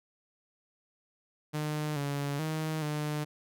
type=tone with pitch steps; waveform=sawtooth; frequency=151.5 / 142.3 / 157 / 150.2 Hz; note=D#3 / C#3 / D#3 / D3; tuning=-46 / +46 / +16 / +39 cents; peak=-27 dBFS; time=1.53-3.25 s; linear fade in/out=20 ms; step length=430 ms; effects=none